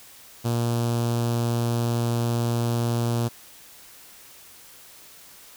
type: tone with notch filter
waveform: sawtooth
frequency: 117.9 Hz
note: A#2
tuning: 20 cents sharp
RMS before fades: -24 dBFS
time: 0.44-3.29 s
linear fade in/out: 20 ms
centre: 2000 Hz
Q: 1
effects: white hiss -48 dBFS RMS until 5.56 s